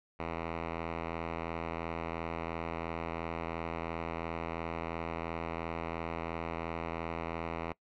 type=tone with low-pass filter; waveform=5% pulse; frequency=82.9 Hz; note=E2; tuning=10 cents sharp; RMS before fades=-38 dBFS; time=0.19-7.73 s; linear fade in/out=10 ms; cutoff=2000 Hz; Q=1.6; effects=noise-tail reverb RT60 0.1 s tail -23 dB re dry